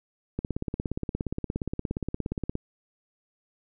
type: click train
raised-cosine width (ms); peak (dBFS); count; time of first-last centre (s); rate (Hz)
3; -16; 38; 0.39-2.554; 17.1
effects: none